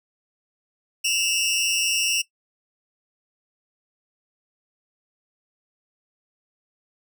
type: tone pair together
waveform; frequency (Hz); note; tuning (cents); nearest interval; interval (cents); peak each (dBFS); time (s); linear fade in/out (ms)
20% pulse; 2668 / 2846; E7 / F7; +20 / +32; minor second; 112; -19; 1.04-2.22; 10
effects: noise-tail reverb RT60 0.1 s tail -18 dB re dry